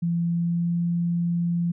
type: tone with pitch glide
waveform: sine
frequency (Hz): 170 to 171.68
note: F3 to F3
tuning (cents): -46 to -29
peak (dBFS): -21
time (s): 0.02-1.72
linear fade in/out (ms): 10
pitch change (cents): +17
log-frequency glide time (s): 0.24-0.79
effects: none